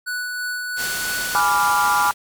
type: tone with tremolo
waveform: square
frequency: 1480 Hz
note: F#6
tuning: in tune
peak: -24 dBFS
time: 0.06-1.41 s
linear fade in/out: 20 ms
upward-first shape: sine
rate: 3 Hz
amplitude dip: 25%
type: low-pass noise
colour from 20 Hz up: white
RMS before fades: -28 dBFS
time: 0.76-2.14 s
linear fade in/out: 50 ms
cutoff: 12000 Hz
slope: 12 dB/octave
type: chord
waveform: sine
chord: G# diminished seventh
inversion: none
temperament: equal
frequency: 830.6 / 987.8 / 1174.7 / 1396.9 Hz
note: G#5 / B5 / D6 / F6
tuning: 0 / 0 / 0 / 0 cents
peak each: -21 dBFS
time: 1.35-2.11 s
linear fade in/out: 0 ms
effects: none